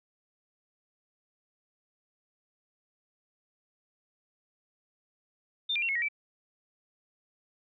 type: tone with pitch steps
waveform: sine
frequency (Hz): 3607 / 2391 / 2733 / 2181 / 1893 / 2318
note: A7 / D7 / F7 / C#7 / A#6 / D7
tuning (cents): +42 / +30 / -38 / -29 / +26 / -23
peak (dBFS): -27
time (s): 5.69-6.086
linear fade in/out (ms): 10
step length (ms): 66
effects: none